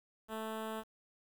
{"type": "tone with notch filter", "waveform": "10% pulse", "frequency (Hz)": 220, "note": "A3", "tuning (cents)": 0, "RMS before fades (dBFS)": -41, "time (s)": [0.28, 0.84], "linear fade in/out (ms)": 50, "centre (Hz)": 5400, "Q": 0.82, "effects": ["10-bit"]}